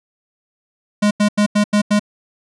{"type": "tone bursts", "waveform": "square", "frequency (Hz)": 207.7, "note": "G#3", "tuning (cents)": 0, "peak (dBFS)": -12, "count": 6, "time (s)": [1.02, 1.995], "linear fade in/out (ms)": 10, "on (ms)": 90, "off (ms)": 87, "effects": ["resampled to 22050 Hz"]}